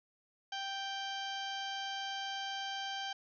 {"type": "harmonic tone", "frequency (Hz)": 784, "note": "G5", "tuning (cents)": 0, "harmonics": [1, 2, 3, 4, 5, 6, 7, 8], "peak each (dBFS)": [-41, -44, -52, -42, -53, -50, -54, -55], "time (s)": [0.52, 3.13], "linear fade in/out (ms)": 5, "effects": []}